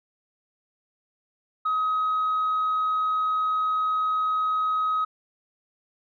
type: tone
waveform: sine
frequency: 1266 Hz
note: D#6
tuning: 30 cents sharp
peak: -20 dBFS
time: 1.65-5.05 s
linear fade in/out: 10 ms
effects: tanh soft clip ceiling -19 dBFS